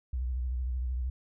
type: tone with vibrato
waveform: sine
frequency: 62.6 Hz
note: B1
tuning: 24 cents sharp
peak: -29 dBFS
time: 0.13-1.1 s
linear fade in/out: 5 ms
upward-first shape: triangle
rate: 13 Hz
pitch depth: 110 cents each way
effects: none